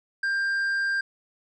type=tone with tanh clipping; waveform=sine; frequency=1591 Hz; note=G6; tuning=25 cents sharp; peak=-24 dBFS; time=0.23-1.01 s; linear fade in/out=5 ms; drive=5 dB; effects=none